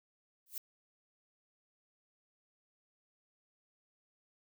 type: noise with exponential growth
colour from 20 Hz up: violet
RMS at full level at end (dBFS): -36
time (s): 0.46-0.58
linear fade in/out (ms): 2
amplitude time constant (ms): 26
effects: none

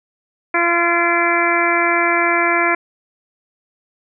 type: harmonic tone with a mistuned harmonic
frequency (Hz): 342.9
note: F4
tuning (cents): -32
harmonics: 1 / 2 / 3 / 4 / 5 / 6 / 7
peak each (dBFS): -21 / -21 / -21 / -21 / -21 / -21 / -21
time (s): 0.54-2.75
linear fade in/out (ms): 5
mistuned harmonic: 7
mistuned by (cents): -49
effects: none

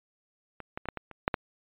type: clicks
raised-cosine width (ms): 0.5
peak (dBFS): -25 / -20 / -25 / -14 / -20 / -29 / -8 / -11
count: 8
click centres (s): 0.603 / 0.775 / 0.856 / 0.887 / 0.973 / 1.113 / 1.279 / 1.342
effects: resampled to 8000 Hz

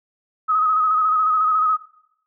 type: tone with vibrato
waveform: sine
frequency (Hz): 1267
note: D#6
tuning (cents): +31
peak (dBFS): -15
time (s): 0.48-1.77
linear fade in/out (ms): 20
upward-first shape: square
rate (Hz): 14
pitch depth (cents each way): 28
effects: noise-tail reverb RT60 0.7 s tail -18 dB re dry

